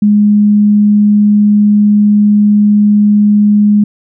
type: tone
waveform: sine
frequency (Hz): 207.7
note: G#3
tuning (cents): 0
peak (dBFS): -4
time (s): 0.02-3.84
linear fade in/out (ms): 5
effects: none